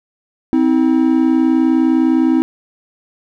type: tone pair together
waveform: triangle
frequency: 260.2 / 320 Hz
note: C4 / D#4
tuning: -9 / +49 cents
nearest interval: major third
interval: 358 cents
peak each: -11 dBFS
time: 0.53-2.42 s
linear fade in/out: 0 ms
effects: none